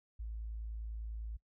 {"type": "tone", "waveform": "sine", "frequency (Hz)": 55, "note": "A1", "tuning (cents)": 0, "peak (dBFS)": -39, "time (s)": [0.19, 1.37], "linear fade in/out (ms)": 10, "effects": ["noise-tail reverb RT60 0.1 s tail -21 dB re dry"]}